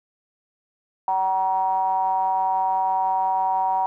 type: ring-modulated tone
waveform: triangle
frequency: 95 Hz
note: F#2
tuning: 46 cents sharp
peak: -14 dBFS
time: 1.08-3.86 s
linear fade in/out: 0 ms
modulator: 852 Hz
effects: none